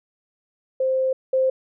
sine tone pair in turn, 523.3 / 523.3 Hz, C5 / C5, 0 / 0 cents, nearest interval unison, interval 0 cents, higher neither, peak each -18 / -16 dBFS, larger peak second, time 0.8-1.13 / 1.33-1.5 s, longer first, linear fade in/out 5 ms, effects none

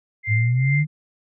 sine tone with tremolo, 2093 Hz, C7, in tune, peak -21 dBFS, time 0.23-0.85 s, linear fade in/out 50 ms, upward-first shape triangle, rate 2.4 Hz, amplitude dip 95%
sine exponential sweep, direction up, 103.83 to 155.56 Hz, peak -16 dBFS, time 0.27-0.87 s, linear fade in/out 50 ms
effects none

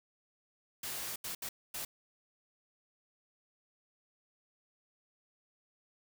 white noise bursts at uneven times, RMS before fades -40 dBFS, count 4, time 0.83-1.16 / 1.24-1.35 / 1.42-1.49 / 1.74-1.85 s, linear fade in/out 5 ms, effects none

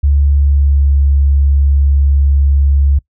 sine tone with pitch glide, 71 to 69.94 Hz, C#2 to C#2, +42 to +16 cents, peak -7 dBFS, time 0.03-2.99 s, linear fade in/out 10 ms, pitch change -26 cents, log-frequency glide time 0.32-0.93 s, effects noise-tail reverb RT60 0.1 s tail -22 dB re dry

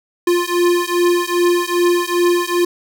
square beating tone pair, 349.2 / 351.7 Hz, F4 / F4, 0 / +12 cents, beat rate 2.5 Hz, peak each -17 dBFS, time 0.27-2.65 s, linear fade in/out 5 ms, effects none

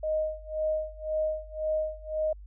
sine tone with tremolo, 622.3 Hz, D#5, in tune, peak -24 dBFS, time 0.03-2.33 s, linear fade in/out 5 ms, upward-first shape sine, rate 1.9 Hz, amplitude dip 95%, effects added 50 Hz sine -43 dBFS peak until 2.46 s

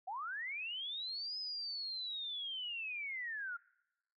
sine linear two-way sweep, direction up then down, 705 to 5100 to 1372 Hz, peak -39 dBFS, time 0.07-3.57 s, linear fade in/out 10 ms, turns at 1.38 s, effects noise-tail reverb RT60 1.0 s tail -25 dB re dry

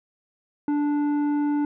sine tone with tanh clipping, 292.6 Hz, D4, 6 cents flat, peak -22 dBFS, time 0.68-1.65 s, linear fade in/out 2 ms, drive 9 dB, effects none

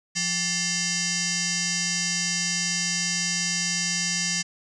sine tone with frequency modulation, 174.61 Hz, F3, in tune, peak -23 dBFS, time 0.15-4.43 s, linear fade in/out 20 ms, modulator 966 Hz, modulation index 7.2, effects none

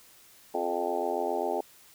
harmonic tone with a mistuned harmonic, 87.5 Hz, F2, 4 cents sharp, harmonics 3 / 4 / 5 / 6 / 7 / 8 / 9 / 10, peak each -40 / -35 / -33 / -41 / -34 / -37 / -33 / -39 dBFS, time 0.54-1.61 s, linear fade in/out 5 ms, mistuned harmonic 5, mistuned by -37 cents, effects white hiss -56 dBFS RMS until 1.94 s

